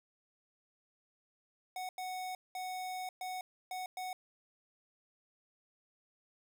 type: tone bursts at uneven times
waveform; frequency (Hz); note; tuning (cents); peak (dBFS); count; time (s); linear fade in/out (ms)
square; 740; F#5; 0; -39; 6; 1.76-1.89 / 1.98-2.35 / 2.55-3.09 / 3.21-3.41 / 3.71-3.86 / 3.97-4.13; 2
effects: none